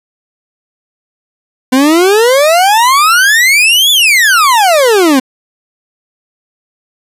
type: exponential two-way sweep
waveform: 40% pulse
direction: up then down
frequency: 250.5 to 3520 to 250.5 Hz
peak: -4 dBFS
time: 1.72-5.2 s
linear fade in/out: 10 ms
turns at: 3.91 s
effects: resampled to 32000 Hz